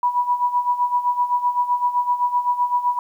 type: tone with tremolo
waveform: sine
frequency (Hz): 978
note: B5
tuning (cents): -17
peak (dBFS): -14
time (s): 0.03-2.99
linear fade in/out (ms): 2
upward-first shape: sine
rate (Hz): 7.8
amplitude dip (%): 75
effects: 9-bit